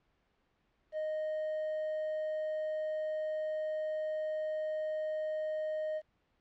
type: tone with quantisation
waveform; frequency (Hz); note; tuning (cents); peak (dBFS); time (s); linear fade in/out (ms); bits
triangle; 620; D#5; -6; -31; 0.92-6.02; 50; 10
effects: pink hiss -75 dBFS RMS until 6.4 s + low-pass 3000 Hz 12 dB/octave